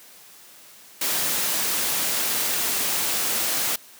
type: noise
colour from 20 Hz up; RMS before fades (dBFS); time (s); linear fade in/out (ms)
white; -24; 1.01-3.76; 5
effects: white hiss -48 dBFS RMS until 3.99 s + high-pass 150 Hz 12 dB/octave